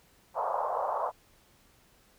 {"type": "band-pass noise", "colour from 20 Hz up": "white", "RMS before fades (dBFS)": -31, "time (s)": [0.34, 1.12], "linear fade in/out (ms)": 50, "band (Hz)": [520, 1100], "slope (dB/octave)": 48, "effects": ["pink hiss -63 dBFS RMS until 2.18 s"]}